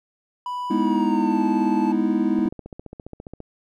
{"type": "tone with pitch glide", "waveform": "triangle", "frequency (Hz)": [987.8, 875], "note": ["B5", "A5"], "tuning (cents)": [0, -10], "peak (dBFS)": -24, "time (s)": [0.46, 1.92], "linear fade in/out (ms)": 2, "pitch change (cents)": -210, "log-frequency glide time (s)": [0.76, 1.44]}
{"type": "chord", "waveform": "triangle", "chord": "E major seventh", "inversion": "first", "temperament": "equal", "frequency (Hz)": [207.7, 246.9, 311.1, 329.6], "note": ["G#3", "B3", "D#4", "E4"], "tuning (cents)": [0, 0, 0, 0], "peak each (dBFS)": -22, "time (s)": [0.7, 2.49], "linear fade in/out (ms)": 10}
{"type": "click train", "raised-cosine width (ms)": 2, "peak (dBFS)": -23, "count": 16, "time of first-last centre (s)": [2.39, 3.404], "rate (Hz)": 14.8}
{"effects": []}